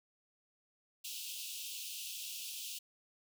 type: high-pass noise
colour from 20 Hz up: pink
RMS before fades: -44 dBFS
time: 1.04-2.79 s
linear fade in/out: 10 ms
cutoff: 2600 Hz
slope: 96 dB/octave
effects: none